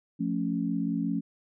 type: chord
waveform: sine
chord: F augmented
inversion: none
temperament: equal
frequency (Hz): 174.61 / 220 / 277.2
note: F3 / A3 / C#4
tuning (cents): 0 / 0 / 0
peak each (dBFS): -31 / -31 / -30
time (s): 0.19-1.21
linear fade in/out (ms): 20
effects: none